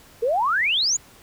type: exponential sweep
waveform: sine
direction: up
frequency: 440 to 7140 Hz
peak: -18 dBFS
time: 0.22-0.97 s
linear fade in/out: 10 ms
effects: pink hiss -50 dBFS RMS until 1.22 s